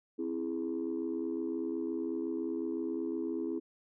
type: chord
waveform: sine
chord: C augmented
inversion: none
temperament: equal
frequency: 261.6 / 329.6 / 415.3 Hz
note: C4 / E4 / G#4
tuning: 0 / 0 / 0 cents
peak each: -37 / -34 / -38 dBFS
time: 0.18-3.6 s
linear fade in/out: 20 ms
effects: tanh soft clip ceiling -26 dBFS